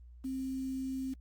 sine tone with quantisation, 263.5 Hz, C4, 12 cents sharp, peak -34 dBFS, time 0.24-1.14 s, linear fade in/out 10 ms, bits 9, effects added 60 Hz sine -50 dBFS peak until 1.2 s + Opus 32 kbps

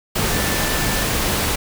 sine tone in noise, 1764 Hz, A6, 4 cents sharp, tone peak -29 dBFS, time 0.31-1.04 s, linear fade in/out 10 ms, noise pink, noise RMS -20 dBFS, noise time 0.15-1.56 s, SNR -12 dB, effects none

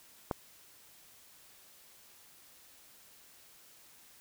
click, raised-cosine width 1 ms, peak -17 dBFS, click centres 0.312 s, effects white hiss -59 dBFS RMS until 4.2 s

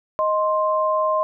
sine tone pair together, 624 / 1049.4 Hz, D#5 / C6, +5 / +5 cents, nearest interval major sixth, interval 900 cents, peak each -20 dBFS, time 0.19-1.23 s, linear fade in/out 0 ms, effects none

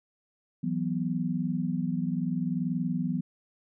sine chord, E suspended second, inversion none, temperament just, 164.81 / 185.42 / 247.2 Hz, E3 / F#3 / B3, 0 / +4 / +2 cents, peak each -31 dBFS, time 0.63-3.21 s, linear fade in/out 10 ms, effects none

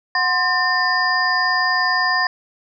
sine tone cluster, 733 / 1042 / 1799 / 4884 Hz, F#5 / C6 / A6 / D#8, -16 / -7 / +38 / -33 cents, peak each -24 / -21 / -18 / -24 dBFS, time 0.15-2.27 s, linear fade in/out 2 ms, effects none

